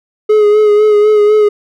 triangle tone with vibrato, 421.5 Hz, G#4, 26 cents sharp, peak -3 dBFS, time 0.29-1.49 s, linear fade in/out 10 ms, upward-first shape sine, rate 4 Hz, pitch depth 31 cents each way, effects none

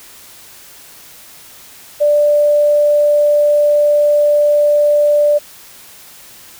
sine tone, 589 Hz, D5, 5 cents sharp, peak -8 dBFS, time 2-5.39 s, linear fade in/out 20 ms, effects white hiss -39 dBFS RMS until 6.59 s

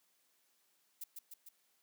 violet noise with echo, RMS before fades -44 dBFS, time 1.01-1.04 s, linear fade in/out 5 ms, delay 150 ms, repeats 3, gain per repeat -3 dB, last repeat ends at 1.49 s, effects white hiss -75 dBFS RMS until 1.82 s + high-pass 200 Hz 12 dB/octave

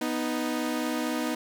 sawtooth tone pair together, 246.9 / 311.1 Hz, B3 / D#4, 0 / 0 cents, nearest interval major third, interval 400 cents, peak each -26 dBFS, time 0.01-1.35 s, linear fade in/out 5 ms, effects none

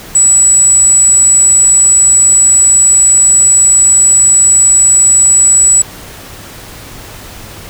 sine tone, 7860 Hz, B8, 9 cents flat, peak -3 dBFS, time 0.15-5.82 s, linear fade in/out 5 ms, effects added 101 Hz sine -38 dBFS peak until 7.69 s + pink hiss -30 dBFS RMS until 7.69 s

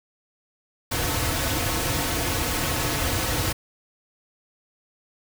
pink noise with comb filter, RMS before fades -25 dBFS, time 0.91-3.53 s, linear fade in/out 10 ms, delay 5 ms, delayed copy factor -0.7, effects none

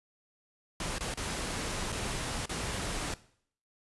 pink noise with dropouts, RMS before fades -35 dBFS, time 0.8-3.14 s, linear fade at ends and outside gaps 2 ms, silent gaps 0.984-1.007 / 1.14-1.173 / 1.921-1.925 / 2.457-2.493 s, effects noise-tail reverb RT60 0.6 s tail -18 dB re dry + resampled to 24000 Hz

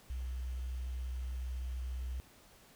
sine tone with quantisation, 63 Hz, B1, 35 cents sharp, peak -36 dBFS, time 0.1-2.2 s, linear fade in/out 0 ms, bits 10, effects pink hiss -61 dBFS RMS until 2.75 s

